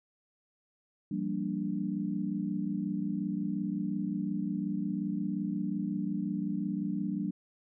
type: chord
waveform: sine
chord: G minor seventh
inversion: third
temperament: equal with one note detuned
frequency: 170.43 / 196 / 233.1 / 293.7 Hz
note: F3 / G3 / Bb3 / D4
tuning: -42 / 0 / 0 / 0 cents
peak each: -38 / -33 / -38 / -36 dBFS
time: 1.11-7.31 s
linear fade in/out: 5 ms
effects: none